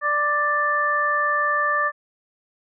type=harmonic tone; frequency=589 Hz; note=D5; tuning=5 cents sharp; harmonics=1 / 2 / 3; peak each=-28 / -21 / -22 dBFS; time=0.01-1.92 s; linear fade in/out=50 ms; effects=none